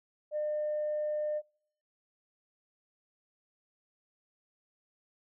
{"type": "tone", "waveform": "sine", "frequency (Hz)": 603, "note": "D5", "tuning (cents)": 46, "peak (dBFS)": -29, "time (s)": [0.31, 1.42], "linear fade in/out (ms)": 50, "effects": ["noise-tail reverb RT60 0.6 s tail -26 dB re dry", "tanh soft clip ceiling -26 dBFS"]}